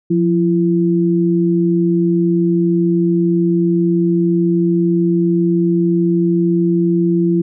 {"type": "tone pair together", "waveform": "sine", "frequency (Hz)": [175.6, 337.5], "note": ["F3", "E4"], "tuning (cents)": [10, 41], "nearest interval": "major seventh", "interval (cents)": 1131, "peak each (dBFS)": -14, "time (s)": [0.1, 7.42], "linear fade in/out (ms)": 10, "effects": []}